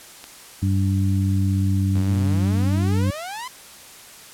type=click; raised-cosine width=0.2 ms; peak=-20 dBFS; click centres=0.241 s
type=harmonic tone; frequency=96.8 Hz; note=G2; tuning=21 cents flat; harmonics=1 / 2 / 3; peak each=-18 / -24 / -28 dBFS; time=0.62-3.11 s; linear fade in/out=10 ms
type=exponential sweep; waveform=sawtooth; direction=up; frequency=82.3 to 1046.5 Hz; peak=-26 dBFS; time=1.95-3.48 s; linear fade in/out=5 ms
effects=white hiss -43 dBFS RMS until 4.33 s + low-pass 12000 Hz 12 dB/octave